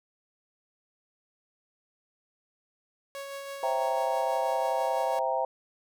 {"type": "tone with tremolo", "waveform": "sawtooth", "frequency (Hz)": 554.4, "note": "C#5", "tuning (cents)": 0, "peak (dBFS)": -32, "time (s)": [3.15, 5.19], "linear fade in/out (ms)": 0, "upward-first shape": "sine", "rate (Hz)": 6.1, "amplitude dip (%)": 30}
{"type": "chord", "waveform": "sine", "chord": "C dominant seventh", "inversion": "none", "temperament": "equal", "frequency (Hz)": [523.3, 659.3, 784, 932.3], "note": ["C5", "E5", "G5", "Bb5"], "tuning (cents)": [0, 0, 0, 0], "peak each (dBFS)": -31, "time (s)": [3.63, 5.45], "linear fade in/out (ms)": 2}
{"effects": []}